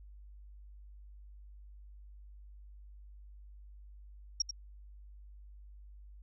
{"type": "tone with echo", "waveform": "sine", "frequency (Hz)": 5588, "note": "F8", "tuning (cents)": 0, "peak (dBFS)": -26, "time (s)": [4.4, 4.42], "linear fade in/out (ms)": 5, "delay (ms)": 90, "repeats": 1, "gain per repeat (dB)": -9, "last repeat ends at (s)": 4.51, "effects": ["added 50 Hz sine -50 dBFS peak until 6.22 s"]}